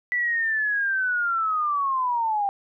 sine linear sweep, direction down, 1975.5 to 784 Hz, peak -21 dBFS, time 0.12-2.49 s, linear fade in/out 0 ms, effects none

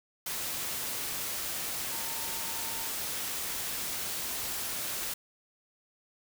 sine tone in noise, 910 Hz, A#5, 42 cents flat, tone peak -46 dBFS, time 1.92-2.89 s, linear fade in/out 5 ms, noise white, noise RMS -35 dBFS, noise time 0.26-5.14 s, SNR -14 dB, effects none

